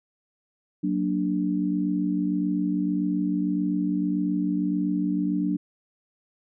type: chord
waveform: sine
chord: Gb augmented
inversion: none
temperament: equal with one note detuned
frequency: 185 / 232 / 293.7 Hz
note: Gb3 / Bb3 / D4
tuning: 0 / -8 / 0 cents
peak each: -26 / -31 / -25 dBFS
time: 0.83-5.57 s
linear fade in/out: 10 ms
effects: none